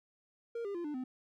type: tone with pitch steps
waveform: triangle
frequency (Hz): 466.2 / 401.2 / 345.2 / 297.1 / 255.7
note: A#4 / G4 / F4 / D4 / C4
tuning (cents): 0 / +40 / -20 / +20 / -40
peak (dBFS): -34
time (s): 0.55-1.04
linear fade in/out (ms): 5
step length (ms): 98
effects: none